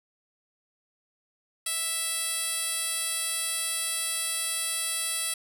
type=tone with band-pass filter; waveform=10% pulse; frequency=659.3 Hz; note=E5; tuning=in tune; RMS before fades=-30 dBFS; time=1.66-5.34 s; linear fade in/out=5 ms; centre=10000 Hz; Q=1.3; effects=none